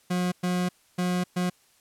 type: tone bursts at uneven times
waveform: 40% pulse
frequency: 179.7 Hz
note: F3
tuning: 50 cents sharp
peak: -23 dBFS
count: 4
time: 0.1-0.32 / 0.43-0.69 / 0.98-1.24 / 1.36-1.5 s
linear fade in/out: 10 ms
effects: white hiss -62 dBFS RMS until 1.8 s + low-pass 12000 Hz 12 dB/octave